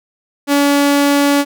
sawtooth tone, 284.6 Hz, C#4, 46 cents sharp, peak -6 dBFS, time 0.47-1.45 s, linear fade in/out 50 ms, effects none

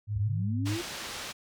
sine tone, 104.5 Hz, G#2, 11 cents sharp, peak -28 dBFS, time 0.07-0.78 s, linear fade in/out 50 ms
sine linear sweep, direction up, 65.41 to 356 Hz, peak -32 dBFS, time 0.15-0.82 s, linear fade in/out 10 ms
white low-pass noise, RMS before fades -39 dBFS, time 0.65-1.33 s, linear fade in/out 20 ms, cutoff 5200 Hz, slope 12 dB/octave
effects none

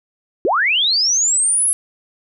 sine linear sweep, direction up, 302.6 to 11000 Hz, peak -13 dBFS, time 0.45-1.73 s, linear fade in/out 0 ms, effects none

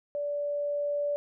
sine tone with level ramp, 580 Hz, D5, 22 cents flat, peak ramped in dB -29 to -26 dBFS, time 0.15-1.16 s, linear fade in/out 0 ms, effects none

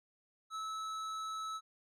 sine tone with hard clipping, 1302 Hz, E6, 22 cents flat, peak -40 dBFS, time 0.5-1.61 s, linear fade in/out 50 ms, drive 11 dB, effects none

